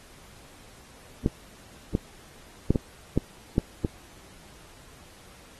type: clicks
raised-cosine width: 3 ms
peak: -8 dBFS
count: 7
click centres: 1.261 / 1.951 / 2.706 / 2.758 / 3.176 / 3.581 / 3.848 s
effects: pink hiss -52 dBFS RMS until 5.59 s + AAC 32 kbps